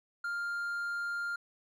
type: tone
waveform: triangle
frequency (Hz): 1400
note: F6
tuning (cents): +4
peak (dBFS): -31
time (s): 0.24-1.36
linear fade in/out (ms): 5
effects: none